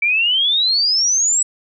sine exponential sweep, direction up, 2300 to 7902 Hz, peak -13 dBFS, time 0.02-1.43 s, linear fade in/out 5 ms, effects none

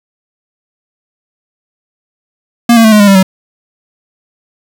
square tone with pitch steps, 236 / 227.4 / 219.2 / 211.2 / 203.6 / 196.17 / 189.05 Hz, A#3 / A#3 / A3 / G#3 / G#3 / G3 / F#3, +22 / -43 / -6 / +29 / -34 / +2 / +38 cents, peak -3 dBFS, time 2.69-3.229 s, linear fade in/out 5 ms, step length 77 ms, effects 7-bit

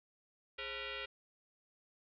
sine tone with frequency modulation, 415.3 Hz, G#4, in tune, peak -40 dBFS, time 0.58-1.06 s, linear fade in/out 10 ms, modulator 474 Hz, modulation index 6.7, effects none

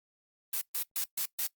blue noise bursts, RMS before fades -32 dBFS, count 5, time 0.53-1.47 s, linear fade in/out 5 ms, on 84 ms, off 130 ms, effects noise-tail reverb RT60 0.1 s tail -20 dB re dry + Opus 32 kbps

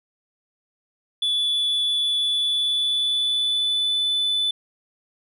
sine tone with pitch glide, 3449 to 3499 Hz, A7 to A7, -35 to -10 cents, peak -17 dBFS, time 1.22-4.51 s, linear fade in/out 5 ms, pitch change +25 cents, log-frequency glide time 2.27-4.05 s, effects tanh soft clip ceiling -18 dBFS

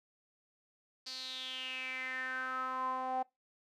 sawtooth tone with band-pass filter sweep, 258.5 Hz, C4, 21 cents flat, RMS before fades -39 dBFS, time 1.06-3.23 s, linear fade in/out 10 ms, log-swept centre 4700 to 760 Hz, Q 7.1, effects noise-tail reverb RT60 0.2 s tail -22 dB re dry

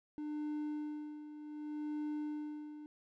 triangle tone with tremolo, 300 Hz, D4, 37 cents sharp, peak -34 dBFS, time 0.18-2.86 s, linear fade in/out 0 ms, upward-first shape sine, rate 0.66 Hz, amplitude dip 70%, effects none

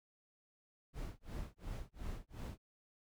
brown noise with tremolo, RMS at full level -42 dBFS, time 0.93-2.58 s, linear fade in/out 50 ms, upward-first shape sine, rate 2.8 Hz, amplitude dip 100%, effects none

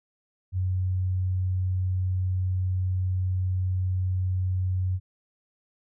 sine tone, 92.5 Hz, F#2, in tune, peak -23 dBFS, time 0.52-5 s, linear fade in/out 50 ms, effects none

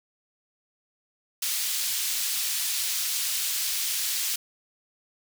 pink high-pass noise, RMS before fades -28 dBFS, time 1.42-4.36 s, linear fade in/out 5 ms, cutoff 3700 Hz, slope 12 dB/octave, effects none

